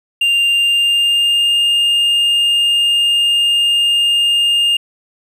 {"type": "tone with pitch glide", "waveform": "triangle", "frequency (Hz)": [2794, 2820], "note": ["F7", "F7"], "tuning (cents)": [0, 16], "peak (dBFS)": -9, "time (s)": [0.21, 4.77], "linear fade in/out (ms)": 5, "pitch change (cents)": 16, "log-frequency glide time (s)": [0.49, 1.58], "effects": []}